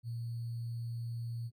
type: tone with sample-and-hold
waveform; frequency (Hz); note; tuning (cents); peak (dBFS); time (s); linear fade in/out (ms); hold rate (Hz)
sine; 117.2; A#2; +10; -36; 0.03-1.51; 50; 4410
effects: Opus 48 kbps